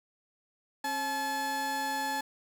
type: tone pair together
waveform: 30% pulse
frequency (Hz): 270.1 / 860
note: C#4 / A5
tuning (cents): -45 / -40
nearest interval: octave + minor sixth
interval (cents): 2005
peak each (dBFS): -37 / -28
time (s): 0.84-2.21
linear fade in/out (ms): 5
effects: none